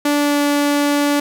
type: tone with pitch glide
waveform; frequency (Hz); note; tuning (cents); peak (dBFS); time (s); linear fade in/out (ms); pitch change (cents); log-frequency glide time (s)
sawtooth; 291.1 to 288.9; D4 to D4; -15 to -28; -10; 0.05-1.2; 5; -13; 0.16-0.42
effects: none